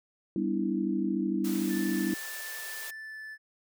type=chord; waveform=sine; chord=E minor seventh; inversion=first; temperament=equal with one note detuned; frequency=196 / 246.9 / 293.7 / 327 Hz; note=G3 / B3 / D4 / E4; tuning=0 / 0 / 0 / -14 cents; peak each=-31 / -34 / -33 / -31 dBFS; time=0.36-2.14 s; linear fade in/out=2 ms
type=high-pass noise; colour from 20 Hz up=white; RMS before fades=-41 dBFS; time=1.44-2.91 s; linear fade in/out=10 ms; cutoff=390 Hz; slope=48 dB/octave
type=tone with pitch glide; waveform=triangle; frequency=1761 to 1747.8 Hz; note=A6 to A6; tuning=+1 to -12 cents; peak=-38 dBFS; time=1.68-3.38 s; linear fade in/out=50 ms; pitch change=-13 cents; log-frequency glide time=2.95-3.18 s
effects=none